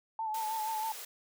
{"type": "tone with vibrato", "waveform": "sine", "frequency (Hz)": 877, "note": "A5", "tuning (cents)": -6, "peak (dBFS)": -32, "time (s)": [0.19, 0.92], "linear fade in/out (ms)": 2, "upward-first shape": "sine", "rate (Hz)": 6.3, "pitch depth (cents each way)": 42}
{"type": "high-pass noise", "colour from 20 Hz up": "white", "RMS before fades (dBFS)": -44, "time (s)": [0.34, 1.05], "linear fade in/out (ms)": 5, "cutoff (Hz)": 400, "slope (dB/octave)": 96}
{"effects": []}